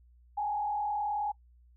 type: tone with frequency modulation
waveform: sine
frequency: 830.6 Hz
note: G#5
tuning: in tune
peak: -29 dBFS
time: 0.37-1.32 s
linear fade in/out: 10 ms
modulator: 39.1 Hz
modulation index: 0.72
effects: noise-tail reverb RT60 0.1 s tail -21 dB re dry + added 60 Hz sine -57 dBFS peak until 1.76 s